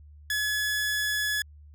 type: tone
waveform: sawtooth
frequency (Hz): 1701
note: G#6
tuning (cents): +41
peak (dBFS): -22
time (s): 0.3-1.42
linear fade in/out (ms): 2
effects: added 74 Hz sine -47 dBFS peak until 1.74 s